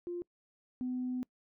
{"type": "tone pair in turn", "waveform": "sine", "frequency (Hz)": [350, 252], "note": ["F4", "B3"], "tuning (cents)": [4, 35], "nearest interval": "tritone", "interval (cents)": 569, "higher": "first", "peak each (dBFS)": [-35, -32], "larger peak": "second", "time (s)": [[0.07, 0.22], [0.81, 1.23]], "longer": "second", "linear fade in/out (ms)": 0, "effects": ["noise-tail reverb RT60 0.1 s tail -25 dB re dry", "tanh soft clip ceiling -28 dBFS"]}